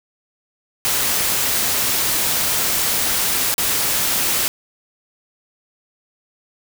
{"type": "noise with dropouts", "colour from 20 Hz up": "white", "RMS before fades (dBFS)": -19, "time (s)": [0.85, 4.48], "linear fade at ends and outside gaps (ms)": 0, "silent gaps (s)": [3.541, 3.581], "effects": []}